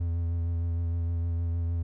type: tone with vibrato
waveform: triangle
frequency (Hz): 84.6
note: E2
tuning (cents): +45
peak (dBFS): -24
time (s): 0-1.83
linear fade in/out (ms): 10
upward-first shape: triangle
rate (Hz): 6.5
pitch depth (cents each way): 27
effects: none